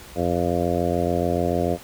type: harmonic tone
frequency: 86.9 Hz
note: F2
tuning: 8 cents flat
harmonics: 1 / 2 / 3 / 4 / 5 / 6 / 7 / 8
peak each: -28 / -28 / -28 / -28 / -28 / -28 / -28 / -28 dBFS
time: 0.15-1.78 s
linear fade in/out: 50 ms
effects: pink hiss -43 dBFS RMS until 1.83 s